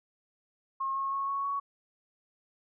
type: tone with pitch steps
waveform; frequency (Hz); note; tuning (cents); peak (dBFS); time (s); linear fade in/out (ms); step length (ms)
sine; 1078 / 1088 / 1098.1 / 1108.3 / 1118.6; C#6 / C#6 / C#6 / C#6 / C#6; -49 / -33 / -17 / -1 / +15; -29; 0.8-1.6; 10; 160
effects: none